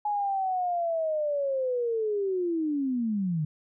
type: linear sweep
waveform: sine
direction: down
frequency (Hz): 841 to 146.9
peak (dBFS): -25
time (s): 0.05-3.45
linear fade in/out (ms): 5
effects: none